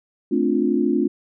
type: chord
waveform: sine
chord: D minor seventh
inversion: second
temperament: equal with one note detuned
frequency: 220 / 261.6 / 293.7 / 351.5 Hz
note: A3 / C4 / D4 / F4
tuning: 0 / 0 / 0 / +11 cents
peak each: -23 / -22 / -22 / -22 dBFS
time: 0.31-1.08 s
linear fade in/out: 10 ms
effects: none